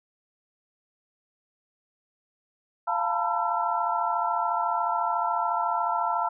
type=tone cluster; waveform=sine; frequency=694 / 880 / 914 / 991 / 1346 Hz; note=F5 / A5 / A#5 / B5 / E6; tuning=-11 / 0 / -34 / +6 / +36 cents; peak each=-30 dBFS; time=2.87-6.29 s; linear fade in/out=10 ms; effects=none